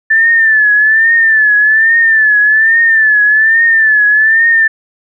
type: tone with vibrato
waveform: sine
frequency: 1760 Hz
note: A6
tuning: in tune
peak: -5 dBFS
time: 0.1-4.68 s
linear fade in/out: 10 ms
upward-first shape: triangle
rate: 1.2 Hz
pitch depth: 90 cents each way
effects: none